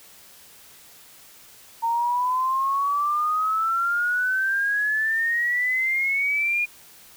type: exponential sweep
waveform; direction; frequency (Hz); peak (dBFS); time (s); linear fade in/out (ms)
sine; up; 913 to 2444; -20; 1.82-6.66; 20
effects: white hiss -49 dBFS RMS until 7.16 s